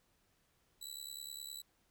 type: tone with amplitude modulation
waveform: 20% pulse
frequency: 3951 Hz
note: B7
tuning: in tune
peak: -35 dBFS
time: 0.81-1.62 s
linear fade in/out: 10 ms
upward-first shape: sine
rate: 69.8 Hz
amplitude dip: 95%
effects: pink hiss -75 dBFS RMS until 1.9 s